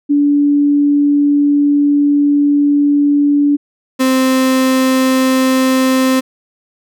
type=tone pair in turn; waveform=sine / 35% pulse; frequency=288.6 / 260.8 Hz; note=D4 / C4; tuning=-30 / -5 cents; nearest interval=major second; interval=175 cents; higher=first; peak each=-8 dBFS; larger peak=neither; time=0.09-3.57 / 3.99-6.21 s; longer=first; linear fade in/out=20 ms; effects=none